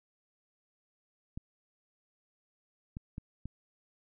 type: clicks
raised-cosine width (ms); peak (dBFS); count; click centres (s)
5; -27; 4; 1.375 / 2.969 / 3.181 / 3.456
effects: none